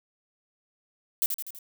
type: noise with echo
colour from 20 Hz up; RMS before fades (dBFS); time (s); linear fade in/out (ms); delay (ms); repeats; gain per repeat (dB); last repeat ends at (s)
violet; -24; 1.22-1.26; 0; 82; 4; -5; 1.588
effects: none